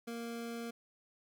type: tone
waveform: 25% pulse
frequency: 233.1 Hz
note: A#3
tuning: in tune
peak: -36 dBFS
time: 0.07-0.71 s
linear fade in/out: 10 ms
effects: none